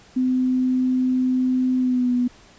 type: tone with pitch glide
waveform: sine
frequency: 255.6 to 246.3 Hz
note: C4 to B3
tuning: -40 to -5 cents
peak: -17 dBFS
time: 0.16-2.28 s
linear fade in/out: 10 ms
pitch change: -65 cents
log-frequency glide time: 1.78-2.13 s
effects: pink hiss -50 dBFS RMS until 2.58 s + resampled to 16000 Hz